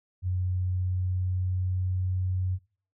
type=tone with pitch glide; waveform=sine; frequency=91.4 to 92.36 Hz; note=F#2 to F#2; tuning=-21 to -3 cents; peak=-25 dBFS; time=0.22-2.59 s; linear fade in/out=50 ms; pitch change=+18 cents; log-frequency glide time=0.42-2.17 s; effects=noise-tail reverb RT60 0.4 s tail -21 dB re dry